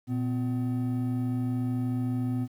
triangle tone pair together, 119.31 / 252.8 Hz, A#2 / B3, +41 / +41 cents, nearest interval octave + minor second, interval 1300 cents, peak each -27 dBFS, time 0.07-2.48 s, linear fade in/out 50 ms, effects 10-bit

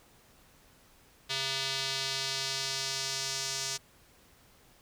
square tone with band-pass filter sweep, 134.7 Hz, C#3, 49 cents flat, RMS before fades -34 dBFS, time 1.29-3.78 s, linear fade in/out 20 ms, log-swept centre 3900 to 5900 Hz, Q 2, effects pink hiss -61 dBFS RMS until 4.81 s

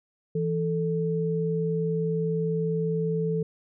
sine tone pair together, 164.81 / 440 Hz, E3 / A4, 0 / 0 cents, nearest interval octave + perfect fourth, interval 1700 cents, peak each -26 / -27 dBFS, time 0.35-3.43 s, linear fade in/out 5 ms, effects none

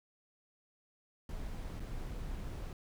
brown noise with dropouts, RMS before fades -41 dBFS, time 1.29-2.73 s, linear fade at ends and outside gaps 2 ms, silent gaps 1.797-1.802 s, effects none

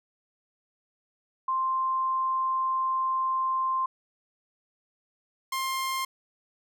sine / sawtooth tone pair in turn, 1050 / 1057.9 Hz, C6 / C6, +6 / +19 cents, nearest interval unison, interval 13 cents, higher second, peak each -24 dBFS, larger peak neither, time 1.48-3.86 / 5.52-6.05 s, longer first, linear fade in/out 5 ms, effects none

